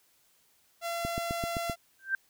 sawtooth tone, 681 Hz, F5, 44 cents flat, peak -28 dBFS, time 0.81-1.76 s, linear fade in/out 50 ms
click train, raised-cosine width 3 ms, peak -21 dBFS, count 6, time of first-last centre 1.05-1.698 s, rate 7.72 Hz
sine tone with exponential growth, 1568 Hz, G6, in tune, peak -22 dBFS, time 1.99-2.15 s, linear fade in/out 2 ms, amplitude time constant 33 ms
effects white hiss -67 dBFS RMS until 2.29 s

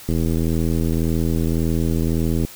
click train, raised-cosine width 3 ms, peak -9 dBFS, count 194, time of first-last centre 0.09-2.449 s, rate 81.8 Hz, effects white hiss -40 dBFS RMS until 2.55 s

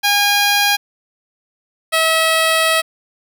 10% pulse tone pair in turn, 815 / 645.5 Hz, G#5 / E5, -33 / -37 cents, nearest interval major third, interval 404 cents, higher first, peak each -4 dBFS, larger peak neither, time 0.03-0.77 / 1.92-2.82 s, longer second, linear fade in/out 20 ms, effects none

